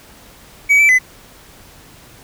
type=tone with pitch steps; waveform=triangle; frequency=2270 / 2321 / 2018 Hz; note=C#7 / D7 / B6; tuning=+41 / -21 / +37 cents; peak=-6 dBFS; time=0.69-0.99 s; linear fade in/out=20 ms; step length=100 ms; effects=pink hiss -43 dBFS RMS until 2.23 s